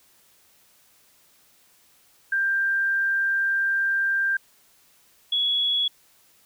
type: tone pair in turn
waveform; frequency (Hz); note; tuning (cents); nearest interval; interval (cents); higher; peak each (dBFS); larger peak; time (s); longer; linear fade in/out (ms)
sine; 1585 / 3367; G6 / G#7; +19 / +23; octave + minor second; 1304; second; -20; neither; 2.32-4.37 / 5.32-5.88; first; 5
effects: white hiss -59 dBFS RMS until 6.45 s